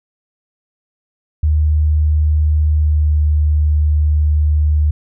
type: tone with pitch glide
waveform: sine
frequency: 76.3 to 75.47 Hz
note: D#2 to D2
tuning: -33 to +48 cents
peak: -10 dBFS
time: 1.43-4.91 s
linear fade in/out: 5 ms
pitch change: -19 cents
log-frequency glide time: 2.72-3.13 s
effects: none